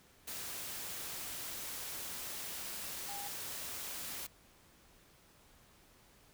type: tone in noise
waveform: sine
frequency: 808 Hz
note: G#5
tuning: 48 cents flat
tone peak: -45 dBFS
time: 3.08-3.28 s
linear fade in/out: 10 ms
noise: white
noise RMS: -43 dBFS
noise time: 0.27-4.27 s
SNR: -5 dB
effects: pink hiss -64 dBFS RMS until 6.33 s